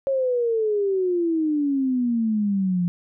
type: exponential sweep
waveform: sine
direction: down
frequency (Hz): 550 to 172.4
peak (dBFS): -19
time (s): 0.07-2.88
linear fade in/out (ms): 0
effects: none